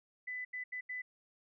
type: tone bursts at uneven times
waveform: sine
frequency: 2000 Hz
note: B6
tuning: 21 cents sharp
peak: -38 dBFS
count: 4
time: 0.27-0.45 / 0.53-0.64 / 0.72-0.81 / 0.89-1.02 s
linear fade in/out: 10 ms
effects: none